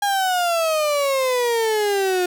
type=exponential sweep; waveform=35% pulse; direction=down; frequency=820 to 355.6 Hz; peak=-16 dBFS; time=0.02-2.26 s; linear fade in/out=5 ms; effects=none